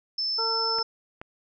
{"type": "tone", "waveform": "sine", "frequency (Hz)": 5274, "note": "E8", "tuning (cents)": 0, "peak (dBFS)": -25, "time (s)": [0.18, 0.83], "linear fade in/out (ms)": 5}
{"type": "harmonic tone", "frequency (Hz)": 452.8, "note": "A4", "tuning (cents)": 50, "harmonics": [1, 2, 3], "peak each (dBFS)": [-32, -32, -32], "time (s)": [0.38, 0.83], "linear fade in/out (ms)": 10}
{"type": "clicks", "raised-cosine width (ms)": 0.5, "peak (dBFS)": [-24, -23], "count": 2, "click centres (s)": [0.786, 1.215]}
{"effects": []}